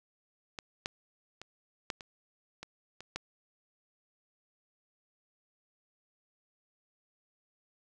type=clicks; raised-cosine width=0.2 ms; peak=-22 / -16 / -27 / -16 / -27 / -25 / -28 / -18 dBFS; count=8; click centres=0.588 / 0.859 / 1.416 / 1.902 / 2.008 / 2.63 / 3.006 / 3.16 s; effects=none